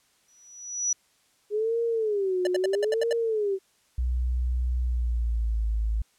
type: tone with exponential growth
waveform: sine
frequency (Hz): 5880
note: F#8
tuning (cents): -12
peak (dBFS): -20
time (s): 0.28-0.93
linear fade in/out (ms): 5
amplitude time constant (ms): 140
type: tone with vibrato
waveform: sine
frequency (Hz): 410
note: G#4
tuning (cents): -22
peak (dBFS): -23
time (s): 1.5-3.59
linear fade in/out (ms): 50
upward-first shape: sine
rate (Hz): 0.77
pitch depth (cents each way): 220
type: tone bursts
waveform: square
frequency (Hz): 587.3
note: D5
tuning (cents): 0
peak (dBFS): -25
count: 8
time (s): 2.45-3.128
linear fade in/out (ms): 2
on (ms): 20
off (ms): 74
type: tone with pitch glide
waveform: sine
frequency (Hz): 61.74 to 54.37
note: B1 to A1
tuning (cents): 0 to -20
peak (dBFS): -23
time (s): 3.98-6.02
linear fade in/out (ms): 5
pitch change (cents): -220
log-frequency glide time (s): 4.81-5.64
effects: white hiss -65 dBFS RMS until 6.18 s + low-pass 10000 Hz 12 dB/octave